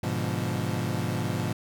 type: chord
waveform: 30% pulse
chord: G# diminished seventh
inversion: none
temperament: equal with one note detuned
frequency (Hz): 103.83 / 123.47 / 146.24 / 174.61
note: G#2 / B2 / D3 / F3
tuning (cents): 0 / 0 / -7 / 0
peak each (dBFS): -29 / -29 / -32 / -30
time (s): 0.03-1.53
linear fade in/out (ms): 5
effects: none